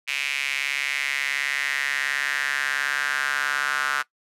square tone with high-pass filter sweep, 69.3 Hz, C#2, in tune, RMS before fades -26 dBFS, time 0.07-4.03 s, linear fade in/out 20 ms, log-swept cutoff 2400 to 1400 Hz, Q 4.6, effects noise-tail reverb RT60 0.1 s tail -18 dB re dry + low-pass 11000 Hz 12 dB/octave

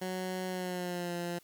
15% pulse tone with pitch glide, 185 to 173.61 Hz, F#3 to F3, 0 to -10 cents, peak -28 dBFS, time 0.01-1.39 s, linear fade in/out 10 ms, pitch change -110 cents, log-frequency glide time 0.48-1.15 s, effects white hiss -63 dBFS RMS until 1.43 s

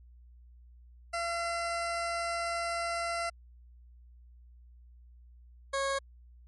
20% pulse tone pair in turn, 681 / 547.5 Hz, F5 / C#5, -44 / -22 cents, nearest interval major third, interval 378 cents, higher first, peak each -26 / -24 dBFS, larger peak second, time 1.13-3.3 / 5.73-5.99 s, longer first, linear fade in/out 10 ms, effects added 60 Hz sine -52 dBFS peak until 6.47 s + MP3 48 kbps

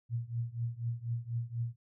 sine tone with tremolo, 117.6 Hz, A#2, 16 cents sharp, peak -29 dBFS, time 0.09-1.76 s, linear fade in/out 50 ms, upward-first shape triangle, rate 4.1 Hz, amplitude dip 95%, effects none

